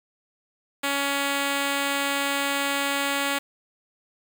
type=tone; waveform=5% pulse; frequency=280.1 Hz; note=C#4; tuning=18 cents sharp; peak=-12 dBFS; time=0.83-3.39 s; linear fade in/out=10 ms; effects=8-bit